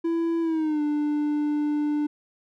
triangle tone with pitch glide, 333 to 296.7 Hz, E4 to D4, +18 to +18 cents, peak -20 dBFS, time 0.04-2.07 s, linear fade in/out 10 ms, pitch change -200 cents, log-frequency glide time 0.41-0.82 s, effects none

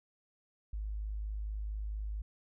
sine tone, 52.2 Hz, G#1, 10 cents sharp, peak -35 dBFS, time 0.73-2.22 s, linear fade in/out 5 ms, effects none

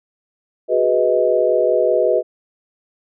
sine chord, G# minor seventh, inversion third, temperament equal with one note detuned, 370 / 415.3 / 493.9 / 630.2 Hz, F#4 / G#4 / B4 / D#5, 0 / 0 / 0 / +22 cents, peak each -20 / -21 / -17 / -17 dBFS, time 0.68-2.23 s, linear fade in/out 50 ms, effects none

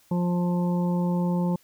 harmonic tone, 176.2 Hz, F3, 16 cents sharp, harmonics 1 / 2 / 3 / 5 / 6, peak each -22 / -34 / -34 / -35 / -45 dBFS, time 0.11-1.56 s, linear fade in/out 5 ms, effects white hiss -60 dBFS RMS until 1.63 s

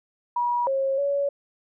sine tone with pitch steps, 964 / 540 / 564 Hz, B5 / C#5 / C#5, -42 / -45 / +30 cents, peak -21 dBFS, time 0.36-1.29 s, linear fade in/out 5 ms, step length 310 ms, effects none

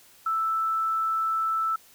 sine tone, 1320 Hz, E6, 2 cents sharp, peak -23 dBFS, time 0.26-1.76 s, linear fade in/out 5 ms, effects white hiss -55 dBFS RMS until 1.94 s

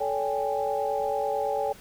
sine tone cluster, 436.6 / 567 / 791 / 840 Hz, A4 / C#5 / G5 / G#5, -13 / +39 / +15 / +19 cents, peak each -31 / -29 / -29 / -34 dBFS, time 0-1.73 s, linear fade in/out 10 ms, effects pink hiss -50 dBFS RMS until 1.8 s

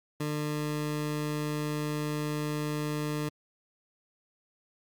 20% pulse tone, 150 Hz, D3, 37 cents sharp, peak -25 dBFS, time 0.2-3.29 s, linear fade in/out 5 ms, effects Opus 48 kbps

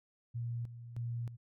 sine tone with tremolo, 118.2 Hz, A#2, 24 cents sharp, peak -35 dBFS, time 0.34-1.37 s, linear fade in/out 20 ms, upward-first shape square, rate 1.6 Hz, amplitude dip 70%, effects none

